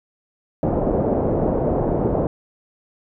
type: low-pass noise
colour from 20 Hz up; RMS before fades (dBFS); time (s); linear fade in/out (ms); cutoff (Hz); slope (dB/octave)
white; -20; 0.63-2.27; 0; 630; 24
effects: none